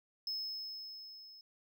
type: tone with level ramp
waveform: triangle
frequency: 5190 Hz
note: E8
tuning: 28 cents flat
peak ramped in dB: -34 to -52 dBFS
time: 0.27-1.41 s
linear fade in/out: 2 ms
effects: none